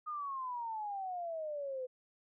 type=exponential sweep; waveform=sine; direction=down; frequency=1244.5 to 501 Hz; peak=-37 dBFS; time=0.06-1.87 s; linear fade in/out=20 ms; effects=none